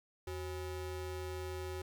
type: ring-modulated tone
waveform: square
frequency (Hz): 227.4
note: A#3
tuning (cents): -43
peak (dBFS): -37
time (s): 0.27-1.82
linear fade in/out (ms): 5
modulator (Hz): 144
effects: 12-bit